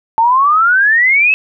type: exponential sweep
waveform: sine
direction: up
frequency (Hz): 880 to 2637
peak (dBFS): -7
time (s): 0.18-1.34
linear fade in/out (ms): 0
effects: none